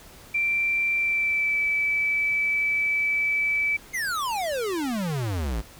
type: tone with pitch glide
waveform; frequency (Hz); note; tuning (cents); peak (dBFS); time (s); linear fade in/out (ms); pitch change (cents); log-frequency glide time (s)
sine; 2352 to 2306; D7 to D7; +2 to -32; -21; 0.34-3.77; 10; -34; 0.98-1.61
type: exponential sweep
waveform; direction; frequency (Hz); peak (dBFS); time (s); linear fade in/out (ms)
square; down; 2159 to 50.5; -26; 3.93-5.62; 20
effects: pink hiss -48 dBFS RMS until 5.79 s